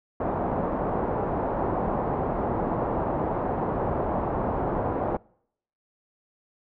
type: low-pass noise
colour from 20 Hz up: white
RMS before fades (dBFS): -27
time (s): 0.2-5.17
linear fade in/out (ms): 5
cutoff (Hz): 890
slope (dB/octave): 24
effects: noise-tail reverb RT60 0.7 s tail -26 dB re dry